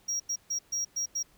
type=tone bursts at uneven times; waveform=triangle; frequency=5650 Hz; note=F8; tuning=19 cents sharp; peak=-27 dBFS; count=6; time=0.08-0.2 / 0.29-0.36 / 0.5-0.59 / 0.72-0.85 / 0.96-1.06 / 1.15-1.23 s; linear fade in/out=10 ms; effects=pink hiss -63 dBFS RMS until 1.37 s